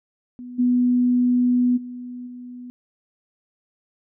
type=tone with level steps; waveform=sine; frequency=246.9 Hz; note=B3; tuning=in tune; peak=-33 / -15 / -31 / -34 dBFS; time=0.39-2.7 s; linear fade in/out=0 ms; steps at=0.58 / 1.76 / 2.26 s; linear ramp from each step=20 ms; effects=none